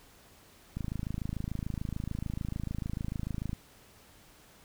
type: click train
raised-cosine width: 5 ms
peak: -22 dBFS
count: 75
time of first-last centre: 0.77-3.531 s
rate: 26.8 Hz
effects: pink hiss -58 dBFS RMS until 4.64 s